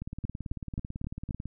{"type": "two click trains", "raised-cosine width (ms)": 5, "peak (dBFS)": [-24, -20], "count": [27, 5], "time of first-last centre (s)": [[0.02, 1.456], [0.25, 1.308]], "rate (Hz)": [18.1, 3.78], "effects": []}